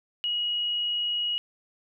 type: tone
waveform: sine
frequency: 2900 Hz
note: F#7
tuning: 35 cents flat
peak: -25 dBFS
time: 0.24-1.38 s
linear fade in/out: 0 ms
effects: none